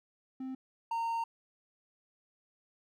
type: tone pair in turn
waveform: triangle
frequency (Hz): 261.6 / 919.4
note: C4 / A#5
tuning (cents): 0 / -24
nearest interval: octave + minor seventh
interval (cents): 2176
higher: second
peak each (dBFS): -35 / -29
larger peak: second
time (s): 0.4-0.55 / 0.91-1.24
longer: second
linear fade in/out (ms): 5
effects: none